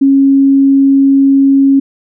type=tone; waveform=sine; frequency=273.8 Hz; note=C#4; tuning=21 cents flat; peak=-4 dBFS; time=0.01-1.8 s; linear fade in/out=10 ms; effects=none